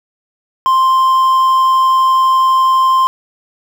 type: tone with quantisation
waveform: triangle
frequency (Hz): 1048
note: C6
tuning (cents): +2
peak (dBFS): -6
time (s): 0.66-3.07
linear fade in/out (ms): 0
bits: 6
effects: none